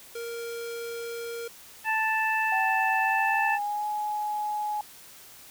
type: tone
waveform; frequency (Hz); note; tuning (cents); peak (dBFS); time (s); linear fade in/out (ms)
square; 466.6; A#4; +2; -34; 0.15-1.48; 5
type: harmonic tone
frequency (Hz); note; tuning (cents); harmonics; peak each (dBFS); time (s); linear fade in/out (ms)
880; A5; 0; 1 / 2 / 3; -27 / -27 / -30; 1.84-3.59; 50
type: tone with pitch glide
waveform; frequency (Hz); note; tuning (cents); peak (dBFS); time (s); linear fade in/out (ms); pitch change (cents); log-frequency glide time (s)
sine; 771 to 840.8; G5 to G#5; -29 to +21; -27; 2.52-4.81; 2; +150; 2.97-3.86
effects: white hiss -49 dBFS RMS until 5.5 s